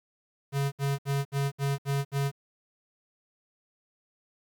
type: tone bursts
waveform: square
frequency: 139.5 Hz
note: C#3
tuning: 11 cents sharp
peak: -26 dBFS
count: 7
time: 0.52-2.316 s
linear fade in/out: 50 ms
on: 200 ms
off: 66 ms
effects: 10-bit